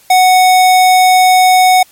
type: tone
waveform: square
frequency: 740 Hz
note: F#5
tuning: in tune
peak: -5 dBFS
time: 0.1-1.83 s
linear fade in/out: 5 ms
effects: white hiss -45 dBFS RMS until 1.91 s + MP3 64 kbps